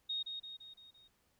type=tone with echo; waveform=sine; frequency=3729 Hz; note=A#7; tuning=in tune; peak=-35 dBFS; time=0.09-0.23 s; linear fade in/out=10 ms; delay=170 ms; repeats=5; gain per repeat=-5 dB; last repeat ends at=1.08 s; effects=pink hiss -75 dBFS RMS until 1.39 s